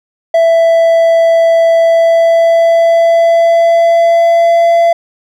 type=tone with pitch glide; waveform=triangle; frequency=663 to 677.3 Hz; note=E5 to E5; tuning=+10 to +47 cents; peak=-3 dBFS; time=0.34-4.93 s; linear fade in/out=5 ms; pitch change=+37 cents; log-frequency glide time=1.78-4.74 s; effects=none